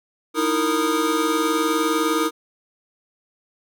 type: tone cluster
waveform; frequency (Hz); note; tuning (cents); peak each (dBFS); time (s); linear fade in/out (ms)
square; 309.3 / 329 / 462.2 / 1236; D#4 / E4 / A#4 / D#6; -10 / -3 / -15 / -12; -25; 0.34-2.31; 50
effects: none